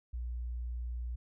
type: tone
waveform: sine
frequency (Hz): 60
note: B1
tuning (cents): -49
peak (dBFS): -35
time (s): 0.13-1.16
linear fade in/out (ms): 10
effects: none